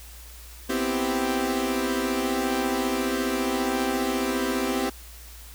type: chord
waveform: sawtooth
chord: C major seventh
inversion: third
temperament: equal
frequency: 246.9 / 261.6 / 329.6 / 392 Hz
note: B3 / C4 / E4 / G4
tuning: 0 / 0 / 0 / 0 cents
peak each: -28 / -23 / -28 / -25 dBFS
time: 0.69-4.9 s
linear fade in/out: 10 ms
effects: added 58 Hz sine -43 dBFS peak until 5.54 s + white hiss -47 dBFS RMS until 5.54 s